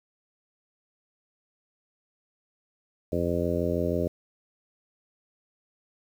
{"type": "harmonic tone", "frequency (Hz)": 86.3, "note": "F2", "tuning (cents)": -20, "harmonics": [1, 2, 3, 4, 5, 6, 7], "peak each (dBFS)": [-32, -32, -32, -32, -32, -32, -32], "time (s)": [3.12, 4.08], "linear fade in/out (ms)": 5, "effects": ["9-bit"]}